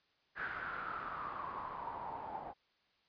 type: noise with low-pass filter sweep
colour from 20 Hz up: white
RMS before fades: -43 dBFS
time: 0.35-2.54 s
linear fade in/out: 50 ms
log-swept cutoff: 1600 to 780 Hz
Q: 7.6
effects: white hiss -74 dBFS RMS until 3.08 s + resampled to 11025 Hz